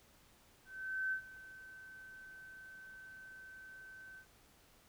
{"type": "tone with ADSR envelope", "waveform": "sine", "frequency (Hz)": 1536, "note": "G6", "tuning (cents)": -36, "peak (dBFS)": -33, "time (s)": [0.65, 4.26], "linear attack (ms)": 470, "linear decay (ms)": 90, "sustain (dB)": -18, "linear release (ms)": 81, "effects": ["pink hiss -66 dBFS RMS until 4.88 s"]}